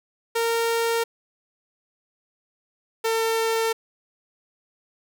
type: tone pair in turn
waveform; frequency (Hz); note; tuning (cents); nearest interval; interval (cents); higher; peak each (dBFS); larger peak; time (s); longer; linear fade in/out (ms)
sawtooth; 461 / 451; A#4 / A4; -19 / +43; unison; 38; first; -17; neither; 0.35-1.04 / 3.04-3.73; neither; 10
effects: none